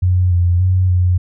sine tone with pitch steps, 90.9 / 87.9 / 92.4 / 90 Hz, F#2 / F2 / F#2 / F#2, -30 / +12 / -2 / -47 cents, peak -10 dBFS, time 0.02-1.18 s, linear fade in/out 10 ms, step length 290 ms, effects none

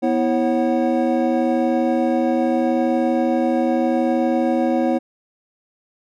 triangle tone cluster, 245.1 / 325.9 / 545 / 743 Hz, B3 / E4 / C#5 / F#5, -13 / -20 / -29 / +7 cents, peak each -18 / -19 / -20 / -23 dBFS, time 0.02-4.99 s, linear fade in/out 20 ms, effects none

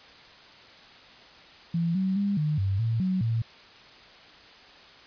sine tone with pitch steps, 168.4 / 189.6 / 200.9 / 151.6 / 97.3 / 113.9 / 186.3 / 114.2 Hz, E3 / F#3 / G3 / D#3 / G2 / A#2 / F#3 / A#2, +37 / +43 / +43 / -45 / -12 / -40 / +12 / -35 cents, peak -23 dBFS, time 1.74-3.42 s, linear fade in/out 5 ms, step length 210 ms, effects white hiss -50 dBFS RMS until 5.06 s + resampled to 11025 Hz

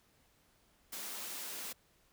white high-pass noise, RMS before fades -43 dBFS, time 0.92-1.73 s, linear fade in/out 10 ms, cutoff 170 Hz, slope 96 dB/octave, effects pink hiss -70 dBFS RMS until 2.12 s

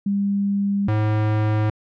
sine / square tone pair in turn, 200 / 107.27 Hz, G3 / A2, +35 / -44 cents, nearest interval major seventh, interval 1079 cents, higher first, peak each -18 dBFS, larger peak neither, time 0.06-0.88 / 0.88-1.7 s, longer neither, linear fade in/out 5 ms, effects low-pass 2000 Hz 12 dB/octave

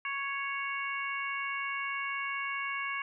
harmonic tone, 554.4 Hz, C#5, in tune, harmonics 2 / 3 / 4 / 5, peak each -37 / -39 / -36 / -41 dBFS, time 0.05-3.02 s, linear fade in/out 2 ms, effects none

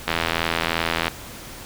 click train, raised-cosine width 0.3 ms, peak -4 dBFS, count 84, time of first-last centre 0.08-1.081 s, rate 82.9 Hz, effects pink hiss -38 dBFS RMS until 1.65 s

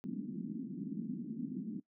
white band-pass noise, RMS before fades -41 dBFS, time 0.04-1.8 s, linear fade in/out 0 ms, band 170 to 280 Hz, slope 48 dB/octave, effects noise-tail reverb RT60 0.1 s tail -20 dB re dry

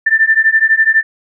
sine beating tone pair, 1773 / 1785 Hz, A6 / A6, +13 / +24 cents, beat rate 12 Hz, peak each -11 dBFS, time 0.06-1.03 s, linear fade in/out 10 ms, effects none

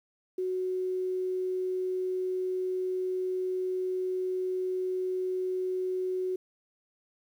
sine tone, 370 Hz, F#4, in tune, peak -28 dBFS, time 0.38-6.36 s, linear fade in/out 5 ms, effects 10-bit

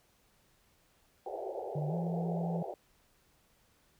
pink band-pass noise, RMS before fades -40 dBFS, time 1.26-2.74 s, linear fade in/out 2 ms, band 360 to 830 Hz, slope 96 dB/octave
sine tone with pitch glide, 150 to 169.34 Hz, D3 to E3, +37 to +47 cents, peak -32 dBFS, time 1.75-2.63 s, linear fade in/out 10 ms, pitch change +210 cents, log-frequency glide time 1.89-1.94 s
effects pink hiss -69 dBFS RMS until 3.99 s

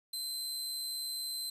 sawtooth tone, 4086 Hz, C8, 42 cents flat, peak -33 dBFS, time 0.13-1.5 s, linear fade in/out 5 ms, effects resampled to 32000 Hz + 10-bit

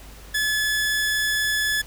sawtooth tone, 1716 Hz, A6, 44 cents flat, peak -17 dBFS, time 0.34-1.82 s, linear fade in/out 10 ms, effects added 50 Hz sine -42 dBFS peak until 1.86 s + pink hiss -46 dBFS RMS until 1.86 s

